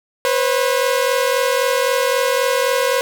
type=tone pair together; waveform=sawtooth; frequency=493.9 / 537.7 Hz; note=B4 / C5; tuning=0 / +47 cents; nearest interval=minor second; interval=147 cents; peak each=-14 dBFS; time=0.25-3.01 s; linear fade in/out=0 ms; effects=none